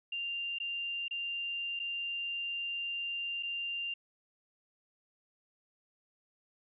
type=tone with dropouts; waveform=sine; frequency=2788 Hz; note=F7; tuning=4 cents flat; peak=-34 dBFS; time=0.12-3.94 s; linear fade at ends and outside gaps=5 ms; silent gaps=0.586-0.6 / 1.082-1.109 / 1.793-1.798 / 3.427-3.431 s; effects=none